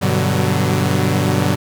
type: chord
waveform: sawtooth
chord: G major seventh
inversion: none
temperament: equal with one note detuned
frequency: 98 / 123.47 / 146.83 / 186.93 Hz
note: G2 / B2 / D3 / F#3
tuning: 0 / 0 / 0 / +18 cents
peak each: -16 dBFS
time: 0.01-1.56 s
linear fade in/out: 20 ms
effects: none